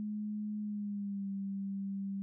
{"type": "tone with pitch glide", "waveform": "sine", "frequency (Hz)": [210.6, 196.5], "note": ["G#3", "G3"], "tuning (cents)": [24, 4], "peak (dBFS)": -35, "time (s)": [0, 2.22], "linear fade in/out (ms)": 0, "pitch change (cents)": -120, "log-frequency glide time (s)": [0.6, 1.28], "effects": []}